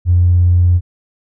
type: tone with tanh clipping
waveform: triangle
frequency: 88.3 Hz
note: F2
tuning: 20 cents sharp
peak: -7 dBFS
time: 0.05-0.81 s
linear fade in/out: 50 ms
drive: 4 dB
effects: none